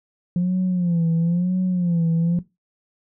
sine tone with vibrato, 174.61 Hz, F3, in tune, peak -15 dBFS, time 0.36-2.39 s, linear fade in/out 2 ms, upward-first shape sine, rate 1 Hz, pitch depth 100 cents each way, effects noise-tail reverb RT60 0.2 s tail -17 dB re dry + tanh soft clip ceiling -15 dBFS

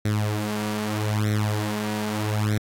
sawtooth tone with flanger, 106 Hz, G#2, 36 cents sharp, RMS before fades -25 dBFS, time 0.05-2.58 s, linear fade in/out 5 ms, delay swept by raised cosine 0.51 to 5.31 ms, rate 0.8 Hz, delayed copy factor +0.7, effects AAC 48 kbps

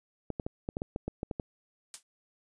clicks, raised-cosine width 2 ms, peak -20 dBFS, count 11, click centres 0.303 / 0.398 / 0.465 / 0.689 / 0.769 / 0.819 / 0.961 / 1.08 / 1.231 / 1.312 / 1.398 s
blue noise with exponential decay, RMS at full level -34 dBFS, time 1.94-2.03 s, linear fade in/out 1 ms, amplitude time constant 19 ms
effects resampled to 22050 Hz

